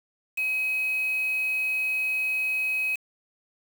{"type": "tone with quantisation", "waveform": "sine", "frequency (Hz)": 2540, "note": "D#7", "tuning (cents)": 35, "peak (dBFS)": -24, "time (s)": [0.37, 2.96], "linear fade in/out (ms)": 10, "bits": 6, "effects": []}